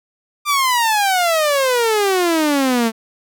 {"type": "exponential sweep", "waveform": "sawtooth", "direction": "down", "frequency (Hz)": [1199, 220], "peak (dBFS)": -10, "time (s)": [0.45, 2.92], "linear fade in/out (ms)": 50, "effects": []}